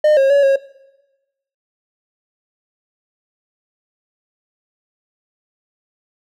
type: tone with pitch steps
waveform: triangle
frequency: 607 / 541 / 565 / 545 Hz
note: D#5 / C#5 / C#5 / C#5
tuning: -43 / -42 / +33 / -29 cents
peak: -7 dBFS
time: 0.04-0.56 s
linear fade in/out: 5 ms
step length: 130 ms
effects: noise-tail reverb RT60 1.0 s tail -20 dB re dry